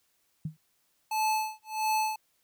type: tone with exponential decay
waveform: sine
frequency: 156.4 Hz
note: D#3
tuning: 9 cents sharp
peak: -27 dBFS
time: 0.45-0.57 s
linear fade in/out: 5 ms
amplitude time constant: 26 ms
type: tone with tremolo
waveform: square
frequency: 868 Hz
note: A5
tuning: 24 cents flat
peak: -25 dBFS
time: 1.11-2.16 s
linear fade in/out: 5 ms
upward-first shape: sine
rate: 1.5 Hz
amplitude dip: 100%
effects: white hiss -72 dBFS RMS until 2.43 s